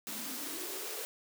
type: noise with high-pass filter sweep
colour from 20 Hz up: white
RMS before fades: -40 dBFS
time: 0.07-1.05 s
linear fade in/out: 0 ms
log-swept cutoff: 210 to 470 Hz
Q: 7.4
effects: none

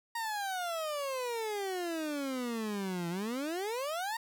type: exponential two-way sweep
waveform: 30% pulse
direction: down then up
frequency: 940 to 167.1 to 940 Hz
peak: -31 dBFS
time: 0.15-4.17 s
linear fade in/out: 5 ms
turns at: 3.09 s
effects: none

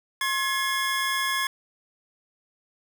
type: tone pair together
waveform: 25% pulse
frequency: 1070 / 1693.1 Hz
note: C6 / G#6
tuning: +38 / +33 cents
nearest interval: minor sixth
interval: 795 cents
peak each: -23 dBFS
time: 0.21-1.47 s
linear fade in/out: 2 ms
effects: none

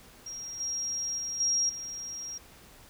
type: tone with level steps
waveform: sine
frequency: 5620 Hz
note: F8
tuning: 10 cents sharp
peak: -37 / -30 / -32 / -24 / -36 dBFS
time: 0.26-2.38 s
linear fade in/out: 5 ms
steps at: 0.6 / 1.18 / 1.4 / 1.69 s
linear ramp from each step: 5 ms
effects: pink hiss -54 dBFS RMS until 2.89 s

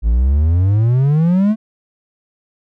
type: exponential sweep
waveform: triangle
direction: up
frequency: 52.7 to 223.2 Hz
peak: -8 dBFS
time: 0.02-1.56 s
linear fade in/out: 50 ms
effects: none

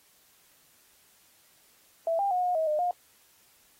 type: tone with pitch steps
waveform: sine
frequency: 661 / 797 / 725 / 719 / 638 / 607 / 712 Hz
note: E5 / G5 / F#5 / F#5 / D#5 / D#5 / F5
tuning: +5 / +28 / -35 / -50 / +43 / -43 / +33 cents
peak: -24 dBFS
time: 2.07-2.91 s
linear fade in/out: 2 ms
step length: 120 ms
effects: white hiss -62 dBFS RMS until 3.79 s + AAC 48 kbps

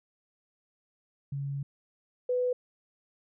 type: tone pair in turn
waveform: sine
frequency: 139.7 / 497.8 Hz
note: C#3 / B4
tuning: +14 / +14 cents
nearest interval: octave + minor seventh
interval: 2200 cents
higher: second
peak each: -31 / -25 dBFS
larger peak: second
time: 1.32-1.63 / 2.29-2.53 s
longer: first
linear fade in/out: 5 ms
effects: none

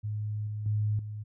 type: tone with level steps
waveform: sine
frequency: 105.8 Hz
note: G#2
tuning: 33 cents sharp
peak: -30 / -32 / -25 / -35 dBFS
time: 0.03-1.24 s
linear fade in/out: 20 ms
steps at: 0.47 / 0.66 / 0.99 s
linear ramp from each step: 2 ms
effects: none

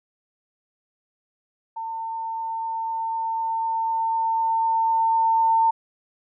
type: tone with level ramp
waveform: sine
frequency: 902 Hz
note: A5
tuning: 43 cents sharp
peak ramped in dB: -28 to -15 dBFS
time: 1.76-5.71 s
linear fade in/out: 10 ms
effects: none

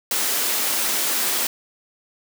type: high-pass noise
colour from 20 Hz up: white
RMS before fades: -22 dBFS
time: 0.11-1.47 s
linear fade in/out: 2 ms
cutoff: 220 Hz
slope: 24 dB/octave
effects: none

